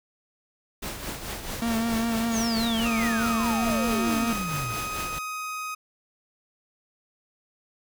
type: noise with tremolo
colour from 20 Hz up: pink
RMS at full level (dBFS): -32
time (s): 0.82-5.19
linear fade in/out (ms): 10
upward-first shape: triangle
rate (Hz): 4.6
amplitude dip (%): 60
type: tone with vibrato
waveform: 45% pulse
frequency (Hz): 228.7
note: A#3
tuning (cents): -33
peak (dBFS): -24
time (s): 1.62-4.33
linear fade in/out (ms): 2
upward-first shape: triangle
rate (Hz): 5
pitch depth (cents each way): 40
type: exponential sweep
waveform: sine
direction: down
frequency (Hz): 6960 to 106.3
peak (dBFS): -30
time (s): 2.31-4.75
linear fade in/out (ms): 50
type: tone with pitch glide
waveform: 30% pulse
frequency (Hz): 1244.5 to 1255.3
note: D#6 to D#6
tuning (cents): 0 to +15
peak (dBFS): -28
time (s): 2.85-5.75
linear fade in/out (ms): 10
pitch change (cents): +15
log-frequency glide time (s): 3.17-3.29
effects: none